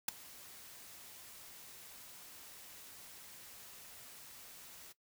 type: noise with ADSR envelope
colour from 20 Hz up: white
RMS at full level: -30 dBFS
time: 0.08-4.93 s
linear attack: 6 ms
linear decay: 6 ms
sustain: -24 dB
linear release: 16 ms
effects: noise-tail reverb RT60 0.1 s tail -17 dB re dry